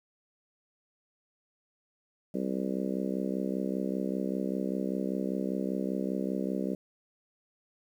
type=harmonic tone; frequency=65.1 Hz; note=C2; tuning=8 cents flat; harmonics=3 / 4 / 5 / 6 / 7 / 8 / 9; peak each=-33 / -35 / -37 / -39 / -40 / -41 / -42 dBFS; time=2.34-6.75 s; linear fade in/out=5 ms; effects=10-bit